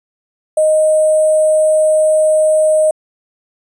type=tone with sample-and-hold; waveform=sine; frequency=622.3 Hz; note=D#5; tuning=in tune; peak=-8 dBFS; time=0.57-2.91 s; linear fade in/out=5 ms; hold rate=8820 Hz; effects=resampled to 22050 Hz